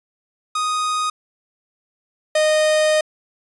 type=tone pair in turn; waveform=45% pulse; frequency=1244.5 / 617.2 Hz; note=D#6 / D#5; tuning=0 / -14 cents; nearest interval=octave; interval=1214 cents; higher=first; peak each=-19 / -14 dBFS; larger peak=second; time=0.55-1.1 / 2.35-3.01 s; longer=second; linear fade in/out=5 ms; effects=resampled to 24000 Hz